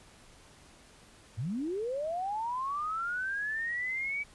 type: linear sweep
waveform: sine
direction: up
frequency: 93.7 to 2300 Hz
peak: -31 dBFS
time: 1.37-4.24 s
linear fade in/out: 20 ms
effects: pink hiss -57 dBFS RMS until 4.34 s + resampled to 24000 Hz